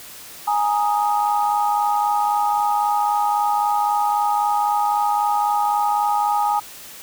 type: chord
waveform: sine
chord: Ab suspended second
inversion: none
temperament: just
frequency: 830.6 / 934.4 / 1245.9 Hz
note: Ab5 / Bb5 / Eb6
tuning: 0 / +4 / +2 cents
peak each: -18 / -24 / -24 dBFS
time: 0.47-6.6 s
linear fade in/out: 10 ms
effects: white hiss -39 dBFS RMS until 7.02 s